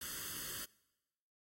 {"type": "noise with comb filter", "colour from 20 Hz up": "white", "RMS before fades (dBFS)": -44, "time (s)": [0.01, 0.65], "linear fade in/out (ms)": 5, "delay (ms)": 0.63, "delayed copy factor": 0.9, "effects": ["noise-tail reverb RT60 1.0 s tail -23 dB re dry", "AAC 48 kbps"]}